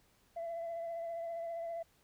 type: tone with vibrato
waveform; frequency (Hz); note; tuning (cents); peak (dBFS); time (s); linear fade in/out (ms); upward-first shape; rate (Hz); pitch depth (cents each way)
sine; 672; E5; +33; -36; 0.36-1.83; 10; triangle; 15; 29
effects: tanh soft clip ceiling -35 dBFS + pink hiss -70 dBFS RMS until 2.03 s